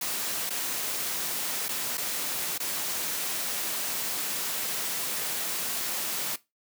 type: noise with dropouts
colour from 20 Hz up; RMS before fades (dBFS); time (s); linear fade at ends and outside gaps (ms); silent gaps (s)
white; -31; 0.01-6.36; 5; 0.495-0.504 / 1.684-1.689 / 1.973-1.978 / 2.58-2.6
effects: noise-tail reverb RT60 0.2 s tail -18 dB re dry + high-pass 150 Hz 12 dB/octave